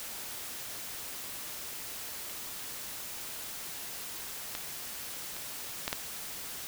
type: clicks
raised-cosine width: 0.2 ms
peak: -18 / -26 / -13 / -13 dBFS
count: 4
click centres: 4.551 / 5.366 / 5.879 / 5.929 s
effects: white hiss -41 dBFS RMS until 6.67 s

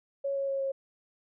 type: tone with pitch steps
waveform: sine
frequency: 554.4 / 550.3 / 546.1 / 542.1 Hz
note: C#5 / C#5 / C#5 / C#5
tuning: 0 / -13 / -26 / -39 cents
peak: -28 dBFS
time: 0.24-0.72 s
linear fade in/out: 10 ms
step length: 120 ms
effects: none

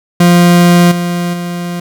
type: tone with level steps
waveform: 40% pulse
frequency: 174.61 Hz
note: F3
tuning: in tune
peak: -3 / -12 / -16 dBFS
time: 0.2-1.8 s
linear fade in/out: 5 ms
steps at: 0.91 / 1.33 s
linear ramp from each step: 10 ms
effects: none

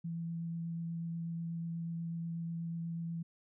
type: tone with vibrato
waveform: sine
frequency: 167.1 Hz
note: E3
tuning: 24 cents sharp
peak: -36 dBFS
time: 0.04-3.23 s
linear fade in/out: 10 ms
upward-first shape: triangle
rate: 8.2 Hz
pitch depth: 11 cents each way
effects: none

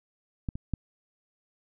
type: clicks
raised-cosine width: 5 ms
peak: -18 / -23 / -16 dBFS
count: 3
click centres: 0.488 / 0.555 / 0.737 s
effects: none

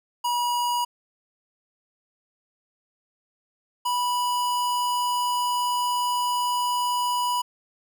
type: tone pair in turn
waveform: square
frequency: 967 / 981.1 Hz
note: B5 / B5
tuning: -37 / -12 cents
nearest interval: unison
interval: 25 cents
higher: second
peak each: -23 dBFS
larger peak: neither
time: 0.24-0.85 / 3.85-7.42 s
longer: second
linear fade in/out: 10 ms
effects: none

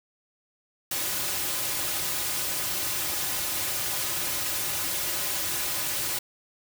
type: noise with comb filter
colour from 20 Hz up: white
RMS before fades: -29 dBFS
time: 0.91-6.19 s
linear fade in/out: 5 ms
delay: 4.4 ms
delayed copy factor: -0.7
effects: none

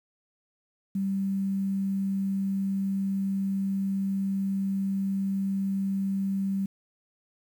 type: tone with quantisation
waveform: sine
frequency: 194.8 Hz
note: G3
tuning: 11 cents flat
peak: -25 dBFS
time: 0.95-6.66 s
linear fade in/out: 5 ms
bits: 9
effects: none

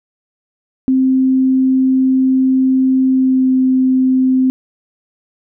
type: tone with pitch glide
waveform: sine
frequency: 261.6 to 259.3 Hz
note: C4 to C4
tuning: 0 to -15 cents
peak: -9 dBFS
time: 0.88-4.5 s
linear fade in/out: 0 ms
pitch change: -15 cents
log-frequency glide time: 3.08-3.51 s
effects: none

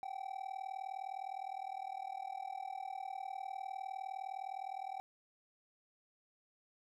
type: tone with amplitude modulation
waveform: triangle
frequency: 770 Hz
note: G5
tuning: 31 cents flat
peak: -35 dBFS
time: 0.03-5 s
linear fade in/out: 0 ms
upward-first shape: sine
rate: 39.7 Hz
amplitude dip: 95%
effects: none

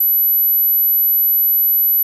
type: tone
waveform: sine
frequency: 11920 Hz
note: F#9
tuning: 12 cents sharp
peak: -11 dBFS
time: 0-2.03 s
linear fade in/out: 5 ms
effects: none

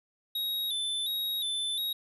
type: tone with vibrato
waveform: square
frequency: 3655 Hz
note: A#7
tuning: 35 cents flat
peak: -30 dBFS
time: 0.35-1.93 s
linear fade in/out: 5 ms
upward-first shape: square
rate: 1.4 Hz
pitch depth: 63 cents each way
effects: resampled to 32000 Hz

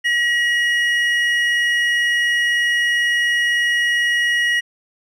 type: tone pair together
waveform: triangle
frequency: 1911 / 2894 Hz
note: A#6 / F#7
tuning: +43 / -39 cents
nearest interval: perfect fifth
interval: 718 cents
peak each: -14 / -21 dBFS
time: 0.04-4.61 s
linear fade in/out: 20 ms
effects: resampled to 32000 Hz

